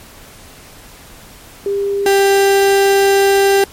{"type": "tone pair in turn", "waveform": ["sine", "35% pulse"], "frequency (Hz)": [399.6, 394.6], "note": ["G4", "G4"], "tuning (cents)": [33, 11], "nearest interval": "unison", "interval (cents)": 22, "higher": "first", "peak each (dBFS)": [-14, -7], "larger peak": "second", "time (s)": [[1.66, 2.06], [2.06, 3.64]], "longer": "second", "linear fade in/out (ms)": 2, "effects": ["pink hiss -39 dBFS RMS until 3.72 s", "MP3 64 kbps"]}